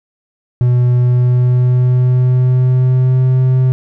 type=tone with pitch glide; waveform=triangle; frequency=123.3 to 128.98 Hz; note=B2 to C3; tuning=-2 to -24 cents; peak=-6 dBFS; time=0.61-3.72 s; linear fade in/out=0 ms; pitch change=+78 cents; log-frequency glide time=0.95-3.34 s; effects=none